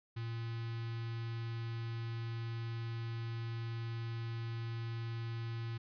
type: tone with notch filter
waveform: square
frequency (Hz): 115.1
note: A#2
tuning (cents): -22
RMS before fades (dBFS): -40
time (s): 0.16-5.78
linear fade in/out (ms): 10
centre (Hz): 550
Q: 0.6
effects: resampled to 11025 Hz